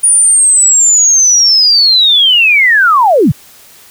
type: linear sweep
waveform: sine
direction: down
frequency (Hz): 9630 to 97.4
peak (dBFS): -4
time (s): 0.03-3.32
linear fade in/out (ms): 10
effects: white hiss -39 dBFS RMS until 3.9 s